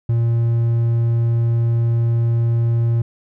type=tone; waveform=triangle; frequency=116.54 Hz; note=A#2; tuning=in tune; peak=-12 dBFS; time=0.09-3.02 s; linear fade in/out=5 ms; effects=none